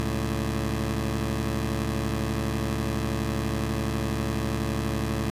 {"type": "tone pair together", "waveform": "15% pulse", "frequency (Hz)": [69.3, 110], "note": ["C#2", "A2"], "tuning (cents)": [0, 0], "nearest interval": "minor sixth", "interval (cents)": 800, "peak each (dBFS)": -22, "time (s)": [0, 5.3], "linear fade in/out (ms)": 0, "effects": ["resampled to 32000 Hz"]}